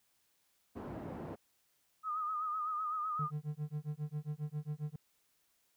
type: band-pass noise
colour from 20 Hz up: pink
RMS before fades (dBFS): -44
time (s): 0.75-1.36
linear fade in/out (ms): 20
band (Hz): 120 to 730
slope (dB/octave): 12
type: tone with vibrato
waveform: sine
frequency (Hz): 1244.5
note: D#6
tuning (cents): 0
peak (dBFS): -34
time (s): 2.03-3.31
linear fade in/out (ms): 50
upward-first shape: sine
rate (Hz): 7.9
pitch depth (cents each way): 59
type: tone with tremolo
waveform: triangle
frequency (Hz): 150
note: D3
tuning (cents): +37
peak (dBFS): -32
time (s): 3.19-4.96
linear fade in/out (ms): 5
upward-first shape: sine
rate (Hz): 7.4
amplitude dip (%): 100
effects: white hiss -75 dBFS RMS until 5.76 s